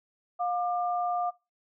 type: tone pair together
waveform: sine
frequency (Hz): 710 / 1194.1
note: F5 / D6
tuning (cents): +28 / +28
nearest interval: major sixth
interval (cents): 900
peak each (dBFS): -27 / -33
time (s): 0.39-1.31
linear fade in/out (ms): 20
effects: noise-tail reverb RT60 0.3 s tail -25 dB re dry